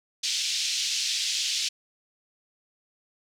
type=band-pass noise; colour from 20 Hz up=white; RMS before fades=-28 dBFS; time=0.23-1.69 s; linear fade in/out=10 ms; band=2800 to 6000 Hz; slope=24 dB/octave; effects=none